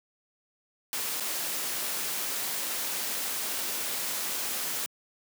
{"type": "noise with dropouts", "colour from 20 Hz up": "white", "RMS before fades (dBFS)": -32, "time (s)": [0.93, 4.86], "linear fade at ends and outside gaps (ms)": 0, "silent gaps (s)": [1.199, 1.206], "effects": ["high-pass 200 Hz 12 dB/octave"]}